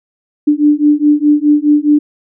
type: beating tone pair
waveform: sine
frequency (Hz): 293.7 / 298.5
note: D4 / D4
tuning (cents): 0 / +28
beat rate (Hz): 4.8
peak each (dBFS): -10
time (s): 0.47-1.99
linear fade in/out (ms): 10
effects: none